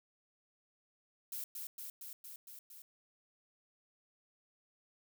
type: noise with echo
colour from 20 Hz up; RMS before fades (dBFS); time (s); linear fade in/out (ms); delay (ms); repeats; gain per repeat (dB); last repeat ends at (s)
violet; -42; 1.32-1.44; 2; 230; 6; -2; 2.82
effects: none